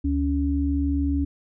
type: tone pair together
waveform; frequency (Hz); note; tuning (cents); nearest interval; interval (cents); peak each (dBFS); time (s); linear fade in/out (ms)
sine; 73.42 / 280.6; D2 / C#4; 0 / +21; octave + major seventh; 2321; -23; 0.04-1.25; 10
effects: none

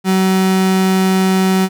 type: tone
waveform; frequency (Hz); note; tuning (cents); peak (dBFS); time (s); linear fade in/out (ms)
35% pulse; 188.8; F#3; +35; -9; 0.04-1.69; 50
effects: none

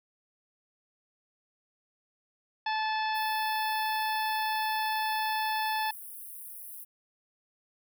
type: harmonic tone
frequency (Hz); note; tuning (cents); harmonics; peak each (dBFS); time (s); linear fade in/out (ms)
870; A5; -20; 1 / 2 / 3 / 4 / 5 / 6; -29 / -35 / -39 / -41 / -43 / -45; 2.66-5.91; 5
type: high-pass noise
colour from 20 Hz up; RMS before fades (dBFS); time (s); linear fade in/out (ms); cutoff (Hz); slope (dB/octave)
white; -44; 3.14-6.85; 20; 9400; 96
effects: none

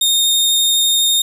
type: tone with vibrato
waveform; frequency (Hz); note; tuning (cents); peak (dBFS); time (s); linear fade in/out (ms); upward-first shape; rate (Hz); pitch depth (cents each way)
sawtooth; 3680; A#7; -23; -9; 0.01-1.22; 5; triangle; 12; 9
effects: none

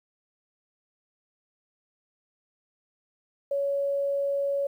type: tone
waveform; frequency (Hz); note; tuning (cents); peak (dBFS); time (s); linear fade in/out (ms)
sine; 560; C#5; +18; -24; 3.51-4.67; 5
effects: 10-bit

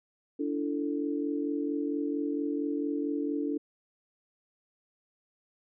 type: tone cluster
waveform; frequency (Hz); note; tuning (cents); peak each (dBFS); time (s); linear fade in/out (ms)
sine; 290.5 / 334.9 / 442.4; D4 / E4 / A4; -19 / +27 / +9; -30 / -35 / -36; 0.39-3.58; 10
effects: none

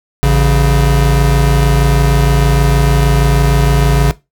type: tone pair together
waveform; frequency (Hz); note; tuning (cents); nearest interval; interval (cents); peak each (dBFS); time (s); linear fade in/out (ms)
square; 55.34 / 139.6; A1 / C#3; +11 / +13; octave + major third; 1602; -11; 0.23-4.11; 0
effects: noise-tail reverb RT60 0.2 s tail -17 dB re dry

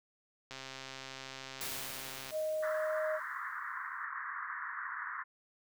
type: click train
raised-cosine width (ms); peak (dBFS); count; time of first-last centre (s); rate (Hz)
0.2; -27; 240; 0.51-2.307; 133
type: noise with exponential decay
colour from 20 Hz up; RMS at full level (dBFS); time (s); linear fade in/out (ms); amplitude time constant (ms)
white; -39; 1.61-4.05; 1; 530
type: tone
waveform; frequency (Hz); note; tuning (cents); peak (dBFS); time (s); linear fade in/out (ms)
sine; 622.3; D#5; 0; -32; 2.31-3.2; 50
type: band-pass noise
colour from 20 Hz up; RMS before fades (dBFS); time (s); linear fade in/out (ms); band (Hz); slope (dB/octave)
white; -41; 2.62-5.24; 20; 1000 to 1900; 96
effects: none

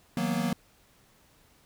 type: chord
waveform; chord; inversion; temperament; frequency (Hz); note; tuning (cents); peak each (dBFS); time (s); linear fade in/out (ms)
square; B major seventh; first; equal with one note detuned; 159.66 / 185 / 233.1 / 246.9; D#3 / F#3 / A#3 / B3; +45 / 0 / 0 / 0; -35 / -32 / -31 / -36; 0.17-0.53; 2
effects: pink hiss -62 dBFS RMS until 1.65 s

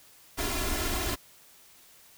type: noise with comb filter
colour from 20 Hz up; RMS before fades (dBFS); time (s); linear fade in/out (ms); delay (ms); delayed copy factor
pink; -30; 0.37-1.16; 20; 2.9; +0.8
effects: white hiss -56 dBFS RMS until 2.17 s

